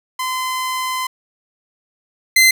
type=tone pair in turn; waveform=sawtooth; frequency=1027 / 2066 Hz; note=C6 / C7; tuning=-33 / -22 cents; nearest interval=octave; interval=1211 cents; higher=second; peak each=-16 / -5 dBFS; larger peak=second; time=0.19-1.07 / 2.36-2.51 s; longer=first; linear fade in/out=5 ms; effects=none